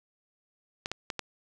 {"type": "clicks", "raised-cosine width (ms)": 0.2, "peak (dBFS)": -15, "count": 4, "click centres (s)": [0.859, 0.916, 1.102, 1.193], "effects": []}